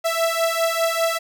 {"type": "beating tone pair", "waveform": "sawtooth", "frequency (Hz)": [659.3, 664.3], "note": ["E5", "E5"], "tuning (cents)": [0, 13], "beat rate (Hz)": 5, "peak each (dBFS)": -18, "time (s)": [0.04, 1.19], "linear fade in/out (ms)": 20, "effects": []}